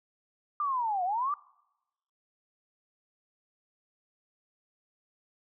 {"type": "linear two-way sweep", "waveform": "sine", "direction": "down then up", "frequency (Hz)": [1206, 698.5, 1206], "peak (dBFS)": -27, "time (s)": [0.6, 1.34], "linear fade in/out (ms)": 2, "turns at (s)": 1.04, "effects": ["noise-tail reverb RT60 0.9 s tail -23 dB re dry"]}